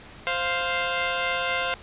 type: tone pair together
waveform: 10% pulse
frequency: 522.9 / 698.5 Hz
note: C5 / F5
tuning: -1 / 0 cents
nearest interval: perfect fourth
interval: 501 cents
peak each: -18 / -18 dBFS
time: 0.27-1.74 s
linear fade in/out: 0 ms
effects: pink hiss -45 dBFS RMS until 1.82 s + resampled to 8000 Hz